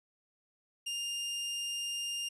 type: tone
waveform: sawtooth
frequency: 2808 Hz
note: F7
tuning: 9 cents sharp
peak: -31 dBFS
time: 0.86-2.29 s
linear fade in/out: 10 ms
effects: resampled to 24000 Hz